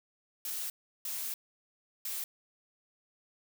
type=noise bursts at uneven times; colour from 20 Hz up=blue; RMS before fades=-37 dBFS; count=3; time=0.45-0.7 / 1.05-1.34 / 2.05-2.24 s; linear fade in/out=2 ms; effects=none